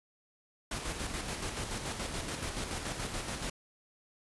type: noise with tremolo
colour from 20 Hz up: pink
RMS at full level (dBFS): -36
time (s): 0.71-3.5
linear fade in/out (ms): 5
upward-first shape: square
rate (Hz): 7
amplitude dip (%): 40
effects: resampled to 24000 Hz